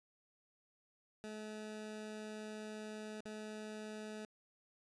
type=tone with dropouts; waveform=20% pulse; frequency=214.5 Hz; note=A3; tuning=44 cents flat; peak=-40 dBFS; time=1.24-4.25 s; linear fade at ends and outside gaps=0 ms; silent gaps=3.206-3.255 s; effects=resampled to 22050 Hz